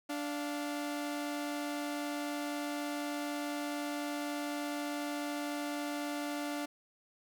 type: tone pair together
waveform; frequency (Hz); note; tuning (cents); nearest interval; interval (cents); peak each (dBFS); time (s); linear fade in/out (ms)
sawtooth; 292.2 / 698.5; D4 / F5; -9 / 0; octave + minor third; 1509; -32 / -39; 0.09-6.66; 10
effects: none